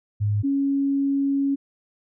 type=tone pair in turn; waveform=sine; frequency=103.83 / 277.2 Hz; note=G#2 / C#4; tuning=0 / 0 cents; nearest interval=octave + perfect fourth; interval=1700 cents; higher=second; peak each=-19 dBFS; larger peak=neither; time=0.2-0.43 / 0.43-1.56 s; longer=second; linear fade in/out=20 ms; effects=none